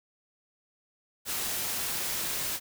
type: noise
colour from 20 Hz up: white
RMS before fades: -32 dBFS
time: 1.25-2.6 s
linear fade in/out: 50 ms
effects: none